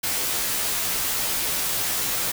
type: noise with comb filter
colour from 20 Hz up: white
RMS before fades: -25 dBFS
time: 0.03-2.32 s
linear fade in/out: 10 ms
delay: 13 ms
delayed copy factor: -0.95
effects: none